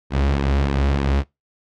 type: tone with flanger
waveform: sawtooth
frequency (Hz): 69.3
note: C#2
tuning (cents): 0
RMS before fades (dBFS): -19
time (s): 0.1-1.24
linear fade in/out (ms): 50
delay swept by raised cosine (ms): 1.4 to 6.7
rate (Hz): 3.3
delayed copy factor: -0.6
effects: noise-tail reverb RT60 0.2 s tail -23 dB re dry + low-pass 4000 Hz 12 dB/octave

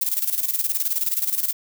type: noise with tremolo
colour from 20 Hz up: violet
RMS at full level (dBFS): -21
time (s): 0.01-1.53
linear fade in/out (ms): 5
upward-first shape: square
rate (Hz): 19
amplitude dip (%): 70
effects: none

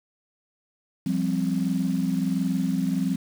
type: chord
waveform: sine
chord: F suspended second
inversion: none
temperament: equal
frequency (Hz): 174.61 / 196 / 261.6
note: F3 / G3 / C4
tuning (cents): 0 / 0 / 0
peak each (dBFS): -26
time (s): 1.06-3.16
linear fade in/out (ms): 5
effects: tanh soft clip ceiling -12 dBFS + 7-bit

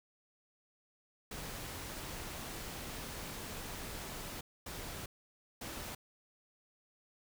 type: noise bursts at uneven times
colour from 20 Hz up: pink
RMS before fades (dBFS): -44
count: 3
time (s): 1.31-4.41 / 4.66-5.06 / 5.61-5.95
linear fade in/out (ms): 5
effects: none

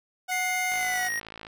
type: tone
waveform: sawtooth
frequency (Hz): 736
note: F#5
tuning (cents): -9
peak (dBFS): -25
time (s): 0.28-1.09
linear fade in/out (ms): 20
type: tone with pitch glide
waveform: square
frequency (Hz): 2108 to 1878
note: C7 to A#6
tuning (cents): +12 to +12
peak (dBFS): -28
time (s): 0.31-1.2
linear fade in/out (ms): 10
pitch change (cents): -200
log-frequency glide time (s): 0.76-1.09
type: click train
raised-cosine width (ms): 0.3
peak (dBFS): -24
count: 42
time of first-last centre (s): 0.72-1.468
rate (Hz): 54.8
effects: none

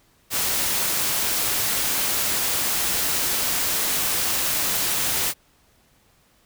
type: noise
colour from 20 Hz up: white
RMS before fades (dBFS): -23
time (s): 0.3-5.34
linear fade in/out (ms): 50
effects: pink hiss -60 dBFS RMS until 6.45 s

